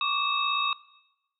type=tone cluster; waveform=sine; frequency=1119 / 1176 / 2618 / 3752 Hz; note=C#6 / D6 / E7 / A#7; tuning=+16 / +2 / -13 / +11 cents; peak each=-30 dBFS; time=0.01-0.73 s; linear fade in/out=2 ms; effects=noise-tail reverb RT60 1.0 s tail -20 dB re dry